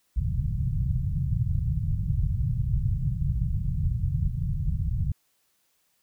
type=low-pass noise; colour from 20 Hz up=white; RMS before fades=-26 dBFS; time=0.16-5.12 s; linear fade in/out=5 ms; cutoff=150 Hz; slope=48 dB/octave; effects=white hiss -70 dBFS RMS until 6.02 s